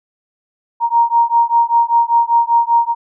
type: beating tone pair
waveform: sine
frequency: 932.3 / 937.4 Hz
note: A#5 / A#5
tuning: 0 / +9 cents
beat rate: 5.1 Hz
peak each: -13 / -13 dBFS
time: 0.8-2.95 s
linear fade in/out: 50 ms
effects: none

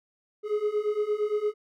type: beating tone pair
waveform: triangle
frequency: 415.3 / 424 Hz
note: G#4 / G#4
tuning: 0 / +36 cents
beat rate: 8.7 Hz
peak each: -27 / -25 dBFS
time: 0.43-1.54 s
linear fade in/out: 50 ms
effects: none

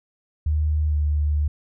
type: tone with pitch glide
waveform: sine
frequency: 76.3 to 74.43 Hz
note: D#2 to D2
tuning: -33 to +24 cents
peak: -18 dBFS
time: 0.46-1.48 s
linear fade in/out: 5 ms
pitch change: -43 cents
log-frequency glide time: 0.88-0.96 s
effects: none

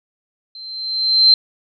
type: tone with level ramp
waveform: sine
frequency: 4116 Hz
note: C8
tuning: 29 cents flat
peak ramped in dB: -33 to -5 dBFS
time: 0.55-1.34 s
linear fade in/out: 2 ms
effects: none

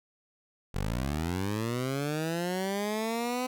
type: linear sweep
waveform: 15% pulse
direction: up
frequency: 43.65 to 255.5 Hz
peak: -23 dBFS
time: 0.74-3.47 s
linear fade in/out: 10 ms
effects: none

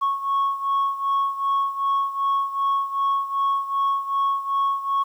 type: beating tone pair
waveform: sine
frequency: 1102 / 1104.6 Hz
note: C#6 / C#6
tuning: -11 / -6 cents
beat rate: 2.6 Hz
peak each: -20 / -24 dBFS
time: 0.01-5.04 s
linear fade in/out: 20 ms
effects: tanh soft clip ceiling -16 dBFS + 9-bit

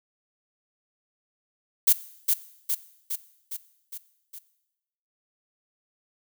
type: noise with echo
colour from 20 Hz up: violet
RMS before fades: -17 dBFS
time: 1.87-1.93 s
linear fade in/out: 10 ms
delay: 410 ms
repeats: 6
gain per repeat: -4 dB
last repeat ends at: 4.39 s
effects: noise-tail reverb RT60 0.9 s tail -17 dB re dry

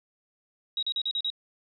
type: tone bursts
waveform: sine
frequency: 3821 Hz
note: A#7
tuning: 42 cents sharp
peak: -26 dBFS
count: 6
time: 0.77-1.302 s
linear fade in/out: 2 ms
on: 57 ms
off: 38 ms
effects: none

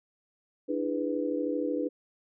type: chord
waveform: sine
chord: E dominant seventh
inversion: third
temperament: just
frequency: 296.7 / 329.6 / 412 / 494.4 Hz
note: D4 / E4 / G#4 / B4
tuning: +18 / 0 / -14 / +2 cents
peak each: -31 / -35 / -36 / -32 dBFS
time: 0.68-1.89 s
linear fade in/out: 20 ms
effects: none

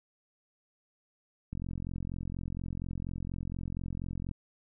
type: click train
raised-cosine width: 5 ms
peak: -25 dBFS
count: 124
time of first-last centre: 1.53-4.313 s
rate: 44.2 Hz
effects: none

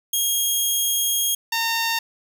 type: tone pair in turn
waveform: 10% pulse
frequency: 3258 / 914.2 Hz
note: G#7 / A#5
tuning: -34 / -34 cents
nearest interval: octave + minor seventh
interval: 2200 cents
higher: first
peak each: -11 / -12 dBFS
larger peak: first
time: 0.13-1.35 / 1.52-1.99 s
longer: first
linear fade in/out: 5 ms
effects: none

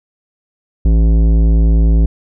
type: tone with tanh clipping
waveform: triangle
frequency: 55 Hz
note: A1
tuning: in tune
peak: -9 dBFS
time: 0.85-2.06 s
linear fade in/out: 5 ms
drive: 18 dB
effects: none

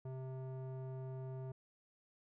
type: tone with low-pass filter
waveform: square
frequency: 130.81 Hz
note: C3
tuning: in tune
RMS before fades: -45 dBFS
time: 0.05-1.52 s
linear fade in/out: 5 ms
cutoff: 710 Hz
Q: 1.1
effects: none

